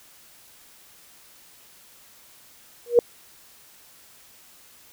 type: tone with exponential growth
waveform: sine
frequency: 477.3 Hz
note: A#4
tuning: 41 cents sharp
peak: -7 dBFS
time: 2.86-2.99 s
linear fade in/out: 1 ms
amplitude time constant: 28 ms
effects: white hiss -52 dBFS RMS until 4.92 s